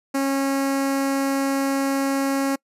sawtooth tone with notch filter, 273.5 Hz, C#4, 23 cents flat, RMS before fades -22 dBFS, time 0.14-2.56 s, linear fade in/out 10 ms, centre 3400 Hz, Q 1.6, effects noise-tail reverb RT60 0.1 s tail -26 dB re dry + resampled to 32000 Hz

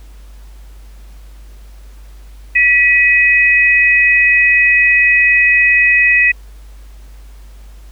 sine tone pair together, 1952.9 / 2523 Hz, B6 / D#7, -20 / +23 cents, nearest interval major third, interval 443 cents, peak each -10 dBFS, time 2.55-6.32 s, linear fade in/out 10 ms, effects added 50 Hz sine -33 dBFS peak until 7.91 s + pink hiss -49 dBFS RMS until 7.91 s

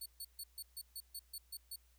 10% pulse tone bursts, 4435 Hz, C#8, in tune, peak -37 dBFS, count 10, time 0.01-1.76 s, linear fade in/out 5 ms, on 49 ms, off 140 ms, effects added 60 Hz sine -67 dBFS peak until 1.98 s + white hiss -74 dBFS RMS until 1.98 s

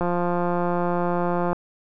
click train, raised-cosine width 1 ms, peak -11 dBFS, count 267, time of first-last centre 0.01-1.53 s, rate 175 Hz, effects none

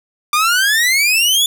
sawtooth exponential sweep, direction up, 1182 to 3501 Hz, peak -8 dBFS, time 0.33-1.46 s, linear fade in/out 2 ms, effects 8-bit

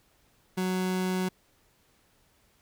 30% pulse tone, 185 Hz, F#3, in tune, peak -24 dBFS, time 0.57-1.29 s, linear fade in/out 10 ms, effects pink hiss -66 dBFS RMS until 2.61 s

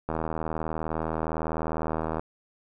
click train, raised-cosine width 1 ms, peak -15 dBFS, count 169, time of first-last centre 0.09-2.195 s, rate 79.8 Hz, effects none

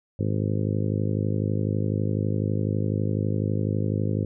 harmonic tone, 52 Hz, G#1, 3 cents sharp, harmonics 2 / 3 / 4 / 5 / 6 / 7 / 8 / 9 / 10, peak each -25 / -29 / -31 / -33 / -35 / -36 / -37 / -38 / -39 dBFS, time 0.19-4.25 s, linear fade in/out 5 ms, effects none

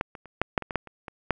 clicks, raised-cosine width 0.5 ms, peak -11 / -25 / -30 / -7 / -6 / -20 / -18 / -9 / -28 / -22 / -7 dBFS, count 11, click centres 0.011 / 0.152 / 0.257 / 0.416 / 0.578 / 0.623 / 0.708 / 0.757 / 0.873 / 1.082 / 1.307 s, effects none

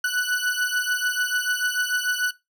40% pulse beating tone pair, 1480 / 1486.8 Hz, F#6 / F#6, 0 / +8 cents, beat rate 6.8 Hz, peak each -24 dBFS, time 0.04-2.31 s, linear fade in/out 5 ms, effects noise-tail reverb RT60 0.2 s tail -18 dB re dry

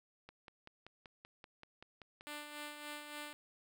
click train, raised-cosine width 0.3 ms, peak -36 dBFS, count 11, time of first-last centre 0.29-2.209 s, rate 5.21 Hz
5% pulse tone with tremolo, 296 Hz, D4, 14 cents sharp, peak -32 dBFS, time 2.27-3.33 s, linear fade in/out 0 ms, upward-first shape sine, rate 3.5 Hz, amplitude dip 50%
effects none

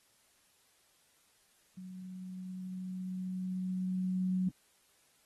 sine tone with level ramp, 185 Hz, F#3, in tune, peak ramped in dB -44 to -28 dBFS, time 1.77-4.49 s, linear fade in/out 5 ms, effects white hiss -69 dBFS RMS until 5.25 s + AAC 32 kbps

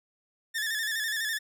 sawtooth tone with vibrato, 1760 Hz, A6, in tune, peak -25 dBFS, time 0.54-1.39 s, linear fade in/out 20 ms, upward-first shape square, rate 12 Hz, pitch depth 52 cents each way, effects none

